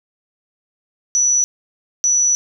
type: tone bursts at uneven times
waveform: sine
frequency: 5920 Hz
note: F#8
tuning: in tune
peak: -12 dBFS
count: 2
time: 1.15-1.44 / 2.04-2.35 s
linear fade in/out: 0 ms
effects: none